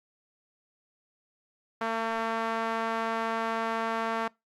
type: tone with band-pass filter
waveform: sawtooth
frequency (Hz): 226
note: A3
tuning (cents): +47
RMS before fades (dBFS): -30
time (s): 1.81-4.28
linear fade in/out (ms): 5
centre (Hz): 1100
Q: 1.3
effects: noise-tail reverb RT60 0.2 s tail -23 dB re dry + Opus 48 kbps